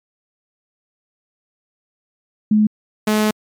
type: tone pair in turn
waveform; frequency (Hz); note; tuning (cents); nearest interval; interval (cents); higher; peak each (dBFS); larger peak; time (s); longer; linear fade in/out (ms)
sine / sawtooth; 212.9 / 213.8; G#3 / A3; +43 / -49; unison; 8; second; -10; neither; 2.51-2.67 / 3.07-3.31; second; 5
effects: MP3 96 kbps